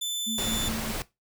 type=tone; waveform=sawtooth; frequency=3520 Hz; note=A7; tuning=in tune; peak=-25 dBFS; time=0.01-0.69 s; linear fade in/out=10 ms
type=tone with tremolo; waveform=sine; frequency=222.8 Hz; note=A3; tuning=22 cents sharp; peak=-30 dBFS; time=0.26-0.93 s; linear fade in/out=20 ms; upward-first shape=sine; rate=4.7 Hz; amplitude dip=70%
type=noise; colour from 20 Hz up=pink; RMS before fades=-32 dBFS; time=0.38-1.02 s; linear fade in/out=0 ms
effects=noise-tail reverb RT60 0.2 s tail -18 dB re dry